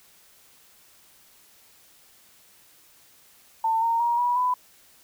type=tone with pitch steps; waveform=sine; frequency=897 / 921.2 / 946 / 971.4 / 997.6 Hz; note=A5 / A#5 / A#5 / B5 / B5; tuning=+33 / -21 / +25 / -29 / +17 cents; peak=-20 dBFS; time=3.64-4.54 s; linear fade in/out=5 ms; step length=180 ms; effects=white hiss -56 dBFS RMS until 5.03 s